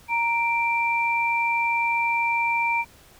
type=tone pair together; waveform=sine; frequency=932.3 / 2354 Hz; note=A#5 / D7; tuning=0 / +3 cents; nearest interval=octave + major third; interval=1603 cents; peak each=-23 dBFS; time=0.08-2.85 s; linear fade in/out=50 ms; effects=pink hiss -52 dBFS RMS until 3.19 s